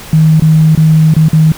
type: tone with dropouts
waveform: sine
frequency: 157.4 Hz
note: D#3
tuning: 20 cents sharp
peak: -3 dBFS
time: 0.13-1.52 s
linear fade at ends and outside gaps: 2 ms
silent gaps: 0.398-0.421 / 0.751-0.775 / 1.139-1.165 / 1.285-1.331 s
effects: pink hiss -29 dBFS RMS until 1.57 s